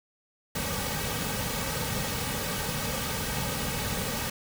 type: noise with comb filter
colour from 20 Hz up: pink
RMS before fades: -31 dBFS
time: 0.55-4.3 s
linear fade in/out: 5 ms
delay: 2.9 ms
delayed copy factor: -0.7
effects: none